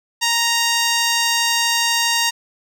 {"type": "tone with notch filter", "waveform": "5% pulse", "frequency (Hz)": 932.3, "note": "A#5", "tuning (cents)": 0, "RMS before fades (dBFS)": -18, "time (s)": [0.21, 2.31], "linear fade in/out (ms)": 20, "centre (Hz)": 11000, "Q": 0.79, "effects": []}